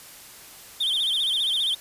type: tone with vibrato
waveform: triangle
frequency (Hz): 3379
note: G#7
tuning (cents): +29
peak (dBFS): -20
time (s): 0.8-1.75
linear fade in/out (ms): 10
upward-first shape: sine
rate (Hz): 15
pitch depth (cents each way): 160
effects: white hiss -45 dBFS RMS until 1.8 s + resampled to 32000 Hz